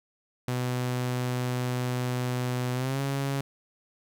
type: tone with pitch glide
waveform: sawtooth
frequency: 125 to 137.9 Hz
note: B2 to C#3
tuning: +21 to -9 cents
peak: -23 dBFS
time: 0.48-3.41 s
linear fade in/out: 2 ms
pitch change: +170 cents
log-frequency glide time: 2.74-3 s
effects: 10-bit